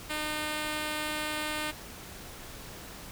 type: tone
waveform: 5% pulse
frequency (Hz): 304.5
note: D#4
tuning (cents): -37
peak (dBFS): -20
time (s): 0.09-1.72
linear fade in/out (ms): 20
effects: pink hiss -45 dBFS RMS until 3.11 s